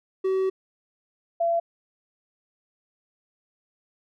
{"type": "tone pair in turn", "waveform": ["triangle", "sine"], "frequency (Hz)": [380, 677.1], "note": ["F#4", "E5"], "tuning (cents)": [46, 46], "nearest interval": "minor seventh", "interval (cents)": 1000, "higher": "second", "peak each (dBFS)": [-19, -20], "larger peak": "first", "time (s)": [[0.24, 0.5], [1.4, 1.6]], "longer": "first", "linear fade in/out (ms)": 10, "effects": []}